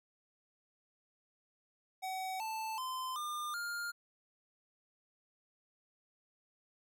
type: tone with pitch steps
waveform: square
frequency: 754 / 881.3 / 1030 / 1203.8 / 1407 Hz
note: F#5 / A5 / C6 / D6 / F6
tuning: +32 / +3 / -28 / +42 / +12 cents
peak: -38 dBFS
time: 2.02-3.92 s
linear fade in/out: 20 ms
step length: 380 ms
effects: none